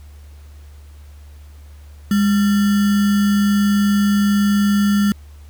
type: tone with sample-and-hold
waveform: sine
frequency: 203.8 Hz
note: G#3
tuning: 32 cents flat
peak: -12 dBFS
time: 2.11-5.12 s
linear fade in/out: 2 ms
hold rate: 1575 Hz
effects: added 73 Hz sine -37 dBFS peak until 5.49 s + pink hiss -53 dBFS RMS until 5.49 s